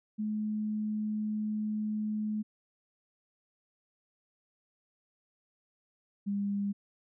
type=tone pair in turn; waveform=sine; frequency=213.3 / 201.3 Hz; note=G#3 / G3; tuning=+46 / +46 cents; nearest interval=minor second; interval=100 cents; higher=first; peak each=-30 / -29 dBFS; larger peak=second; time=0.18-2.43 / 6.26-6.73 s; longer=first; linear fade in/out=20 ms; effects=none